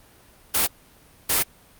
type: noise bursts at uneven times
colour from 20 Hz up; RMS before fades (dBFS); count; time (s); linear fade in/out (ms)
white; -20; 2; 0.54-0.67 / 1.29-1.43; 10
effects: pink hiss -53 dBFS RMS until 1.79 s + Opus 32 kbps